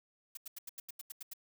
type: noise bursts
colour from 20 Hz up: blue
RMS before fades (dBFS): -44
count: 10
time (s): 0.35-1.335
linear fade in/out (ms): 5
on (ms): 22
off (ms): 85
effects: none